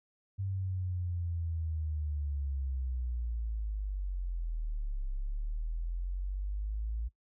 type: linear two-way sweep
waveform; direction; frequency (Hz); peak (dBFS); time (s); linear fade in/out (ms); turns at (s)
sine; down then up; 98 to 33 to 56.6; -32; 0.38-7.09; 20; 5.08
effects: noise-tail reverb RT60 0.1 s tail -19 dB re dry